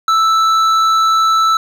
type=tone with hard clipping; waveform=sine; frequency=1318.5 Hz; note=E6; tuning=in tune; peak=-11 dBFS; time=0.08-1.57 s; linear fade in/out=2 ms; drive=8 dB; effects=none